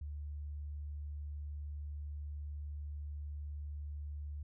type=tone; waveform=sine; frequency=73.42 Hz; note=D2; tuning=in tune; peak=-40 dBFS; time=0.01-4.43 s; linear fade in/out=5 ms; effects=none